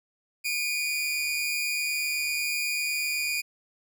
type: tone pair together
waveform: sawtooth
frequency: 2295 / 2443 Hz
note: D7 / D#7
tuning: -40 / -32 cents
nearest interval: minor second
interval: 108 cents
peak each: -30 / -24 dBFS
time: 0.44-3.42 s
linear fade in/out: 20 ms
effects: none